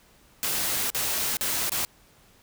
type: noise with dropouts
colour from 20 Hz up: white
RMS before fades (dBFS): -27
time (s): 0.43-1.85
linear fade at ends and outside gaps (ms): 0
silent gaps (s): 0.902-0.947 / 1.369-1.41 / 1.695-1.719
effects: pink hiss -58 dBFS RMS until 2.42 s

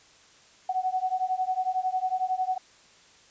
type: beating tone pair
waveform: sine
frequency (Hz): 740 / 751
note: F#5 / F#5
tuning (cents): 0 / +26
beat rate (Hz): 11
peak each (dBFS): -28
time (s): 0.69-2.58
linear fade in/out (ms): 5
effects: white hiss -56 dBFS RMS until 3.3 s + resampled to 16000 Hz

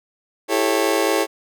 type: chord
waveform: 30% pulse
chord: A dominant seventh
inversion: second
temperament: just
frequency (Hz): 330 / 396 / 440 / 550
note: E4 / G4 / A4 / C#5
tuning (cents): +2 / +18 / 0 / -14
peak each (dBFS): -20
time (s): 0.48-1.27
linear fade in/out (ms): 50
effects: none

